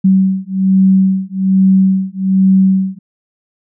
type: beating tone pair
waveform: sine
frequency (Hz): 190 / 191.2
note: F#3 / G3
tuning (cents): +46 / -43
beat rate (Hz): 1.2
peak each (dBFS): -11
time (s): 0.04-2.99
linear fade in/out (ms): 10
effects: none